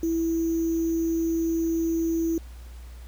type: tone with sample-and-hold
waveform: sine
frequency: 330 Hz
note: E4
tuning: 2 cents sharp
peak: -22 dBFS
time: 0.03-2.38 s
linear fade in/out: 2 ms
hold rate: 6300 Hz
effects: added 60 Hz sine -39 dBFS peak until 3.07 s + pink hiss -54 dBFS RMS until 3.07 s